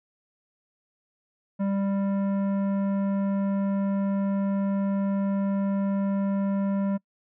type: tone with tanh clipping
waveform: sine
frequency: 197.3 Hz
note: G3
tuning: 11 cents sharp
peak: -25 dBFS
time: 1.59-6.98 s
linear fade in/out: 20 ms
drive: 13 dB
effects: noise-tail reverb RT60 0.1 s tail -26 dB re dry

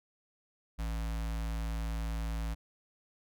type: tone with notch filter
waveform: square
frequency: 55 Hz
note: A1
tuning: in tune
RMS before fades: -35 dBFS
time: 0.78-2.55 s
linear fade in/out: 20 ms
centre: 400 Hz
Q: 1.6
effects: none

